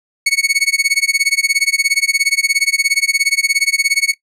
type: tone with tremolo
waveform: sawtooth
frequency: 2217 Hz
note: C#7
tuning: in tune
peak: -5 dBFS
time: 0.26-4.14 s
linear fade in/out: 5 ms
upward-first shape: sine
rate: 17 Hz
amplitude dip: 100%
effects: noise-tail reverb RT60 0.1 s tail -19 dB re dry + low-pass 11000 Hz 12 dB/octave